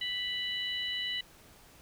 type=harmonic tone; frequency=987.8 Hz; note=B5; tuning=in tune; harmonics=2 / 3 / 4; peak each=-38 / -34 / -39 dBFS; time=0.01-1.21 s; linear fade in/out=5 ms; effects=pink hiss -57 dBFS RMS until 1.81 s